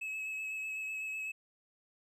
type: tone with vibrato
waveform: triangle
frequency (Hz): 2581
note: E7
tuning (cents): -37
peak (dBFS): -35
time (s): 0.01-1.32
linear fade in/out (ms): 10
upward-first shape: sine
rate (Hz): 8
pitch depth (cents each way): 17
effects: none